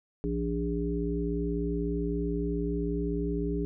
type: harmonic tone with a mistuned harmonic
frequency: 58.3 Hz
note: A#1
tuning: 1 cent sharp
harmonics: 1 / 3 / 5 / 7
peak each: -33 / -33 / -33 / -33 dBFS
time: 0.24-3.65 s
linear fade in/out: 0 ms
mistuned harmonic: 3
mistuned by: -38 cents
effects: none